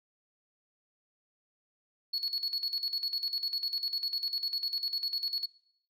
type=tone with tremolo; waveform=sine; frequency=4374 Hz; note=C#8; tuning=24 cents flat; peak=-26 dBFS; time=2.13-5.46 s; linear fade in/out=10 ms; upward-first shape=square; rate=10 Hz; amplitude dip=80%; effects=noise-tail reverb RT60 0.7 s tail -24 dB re dry + tanh soft clip ceiling -28 dBFS